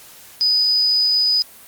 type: tone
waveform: sine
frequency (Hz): 4978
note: D#8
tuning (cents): 0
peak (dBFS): -13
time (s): 0.41-1.42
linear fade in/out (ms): 0
effects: white hiss -43 dBFS RMS until 1.67 s + Opus 48 kbps